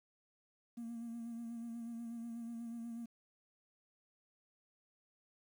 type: tone with vibrato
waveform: triangle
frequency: 232.4 Hz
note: A#3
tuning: 5 cents flat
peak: -39 dBFS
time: 0.77-3.06 s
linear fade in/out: 10 ms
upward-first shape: sine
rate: 8.2 Hz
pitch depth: 32 cents each way
effects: tanh soft clip ceiling -38 dBFS + 11-bit